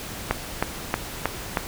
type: click train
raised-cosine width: 0.5 ms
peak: -5 dBFS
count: 5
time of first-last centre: 0.31-1.572 s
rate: 3.17 Hz
effects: pink hiss -35 dBFS RMS until 1.67 s